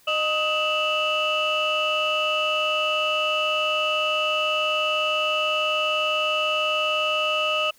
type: tone cluster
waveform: sine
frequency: 614 / 1260 / 2661 / 2941 Hz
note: D#5 / D#6 / E7 / F#7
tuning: -23 / +21 / +16 / -11 cents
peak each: -25 dBFS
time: 0.07-7.71 s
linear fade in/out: 10 ms
effects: tanh soft clip ceiling -15 dBFS + white hiss -57 dBFS RMS until 7.78 s